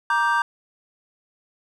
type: chord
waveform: triangle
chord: G minor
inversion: first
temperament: just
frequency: 940.8 / 1176 / 1568 Hz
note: Bb5 / D6 / G6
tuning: +16 / +2 / 0 cents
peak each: -20 / -22 / -20 dBFS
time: 0.1-0.42 s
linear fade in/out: 2 ms
effects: none